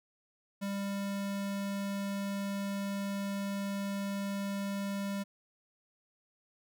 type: tone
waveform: square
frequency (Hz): 198.8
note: G3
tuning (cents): +25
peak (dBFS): -34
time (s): 0.61-5.24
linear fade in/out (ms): 20
effects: none